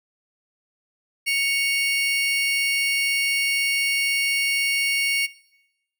35% pulse tone pair together, 2218 / 2794 Hz, C#7 / F7, 0 / 0 cents, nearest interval major third, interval 400 cents, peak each -20 / -24 dBFS, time 1.26-5.27 s, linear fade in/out 20 ms, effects noise-tail reverb RT60 0.9 s tail -20 dB re dry

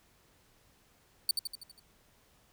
sawtooth tone with echo, 4544 Hz, C#8, 42 cents sharp, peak -21 dBFS, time 1.29-1.31 s, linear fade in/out 2 ms, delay 81 ms, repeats 6, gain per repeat -5 dB, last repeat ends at 1.796 s, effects pink hiss -66 dBFS RMS until 2.52 s

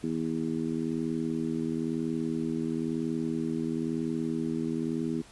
harmonic tone, 81 Hz, E2, 30 cents flat, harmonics 2 / 3 / 4 / 5, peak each -36 / -31 / -33 / -38 dBFS, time 0.03-5.22 s, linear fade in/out 10 ms, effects pink hiss -53 dBFS RMS until 5.31 s + resampled to 24000 Hz

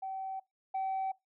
sine tone pair in turn, 767 / 767 Hz, G5 / G5, -38 / -38 cents, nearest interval unison, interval 0 cents, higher neither, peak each -35 / -29 dBFS, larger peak second, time 0.02-0.4 / 0.74-1.12 s, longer neither, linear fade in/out 10 ms, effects noise-tail reverb RT60 0.2 s tail -23 dB re dry + tanh soft clip ceiling -29 dBFS

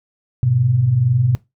sine tone pair together, 103.5 / 125.44 Hz, G#2 / B2, -5 / +27 cents, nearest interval minor third, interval 332 cents, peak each -21 / -13 dBFS, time 0.43-1.35 s, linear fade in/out 0 ms, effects noise-tail reverb RT60 0.2 s tail -20 dB re dry

